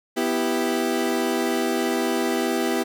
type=chord; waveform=30% pulse; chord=E minor; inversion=second; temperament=equal; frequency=246.9 / 329.6 / 392 Hz; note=B3 / E4 / G4; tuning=0 / 0 / 0 cents; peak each=-23 dBFS; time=0.16-2.84 s; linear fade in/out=20 ms; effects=none